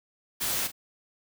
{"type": "noise with echo", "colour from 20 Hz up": "white", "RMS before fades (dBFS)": -29, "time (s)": [0.4, 0.68], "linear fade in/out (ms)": 20, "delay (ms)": 39, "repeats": 1, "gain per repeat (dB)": -11, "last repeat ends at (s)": 0.719, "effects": []}